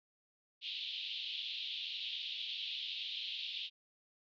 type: band-pass noise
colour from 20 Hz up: pink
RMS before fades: -42 dBFS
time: 0.61-3.7 s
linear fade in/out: 50 ms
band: 2900 to 3900 Hz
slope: 48 dB/octave
effects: none